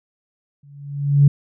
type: tone with exponential growth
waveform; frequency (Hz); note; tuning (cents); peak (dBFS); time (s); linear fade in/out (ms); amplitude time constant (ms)
sine; 142.3; C#3; +46; -5; 0.63-1.28; 5; 140
effects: tanh soft clip ceiling -1 dBFS